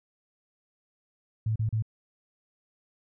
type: tone bursts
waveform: sine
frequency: 110 Hz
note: A2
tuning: in tune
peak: -24 dBFS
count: 3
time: 1.46-1.824 s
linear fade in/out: 5 ms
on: 98 ms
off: 35 ms
effects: none